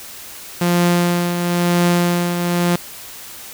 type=tone with tremolo; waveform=sawtooth; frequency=174.61 Hz; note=F3; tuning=in tune; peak=-8 dBFS; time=0.61-2.76 s; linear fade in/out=5 ms; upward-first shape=triangle; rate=1 Hz; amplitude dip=55%; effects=white hiss -35 dBFS RMS until 3.53 s